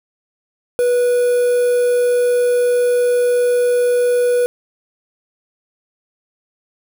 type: tone with quantisation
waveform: triangle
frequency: 489.2 Hz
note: B4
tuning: 16 cents flat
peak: -10 dBFS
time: 0.79-4.46 s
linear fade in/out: 0 ms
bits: 5
effects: none

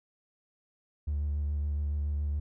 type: tone with vibrato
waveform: triangle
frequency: 73.42 Hz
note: D2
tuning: in tune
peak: -25 dBFS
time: 1.07-2.4 s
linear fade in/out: 10 ms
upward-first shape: sine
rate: 7.1 Hz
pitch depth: 22 cents each way
effects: tanh soft clip ceiling -24 dBFS

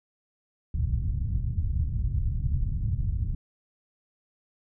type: low-pass noise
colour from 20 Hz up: white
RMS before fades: -27 dBFS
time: 0.74-3.35 s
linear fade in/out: 2 ms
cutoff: 110 Hz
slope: 24 dB/octave
effects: none

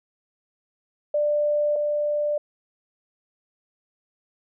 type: tone pair in turn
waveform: sine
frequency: 592 / 592 Hz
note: D5 / D5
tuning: +14 / +14 cents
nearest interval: unison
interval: 0 cents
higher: neither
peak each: -19 / -21 dBFS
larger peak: first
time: 1.14-1.76 / 1.76-2.38 s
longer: neither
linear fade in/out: 5 ms
effects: none

